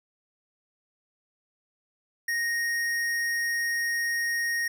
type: tone with hard clipping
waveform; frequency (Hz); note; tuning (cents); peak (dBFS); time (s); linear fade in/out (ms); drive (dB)
sine; 1864.7; A#6; 0; -27; 2.28-4.68; 5; 14
effects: none